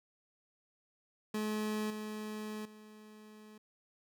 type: tone with level steps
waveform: 30% pulse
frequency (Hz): 213.8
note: A3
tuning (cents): -49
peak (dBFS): -31 / -37 / -50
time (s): 1.34-3.58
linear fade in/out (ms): 5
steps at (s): 1.9 / 2.65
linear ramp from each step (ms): 5
effects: none